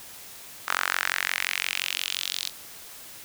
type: tone with high-pass filter sweep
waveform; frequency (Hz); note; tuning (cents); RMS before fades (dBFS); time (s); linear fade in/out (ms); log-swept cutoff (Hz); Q
sawtooth; 45.73; F#1; -20; -29; 0.67-2.5; 20; 1300 to 4000; 2.7
effects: white hiss -44 dBFS RMS until 3.24 s